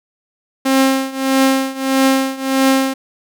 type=tone with tremolo; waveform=sawtooth; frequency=266.9 Hz; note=C4; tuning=35 cents sharp; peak=-5 dBFS; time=0.65-2.94 s; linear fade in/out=10 ms; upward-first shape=triangle; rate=1.6 Hz; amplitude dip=90%; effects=none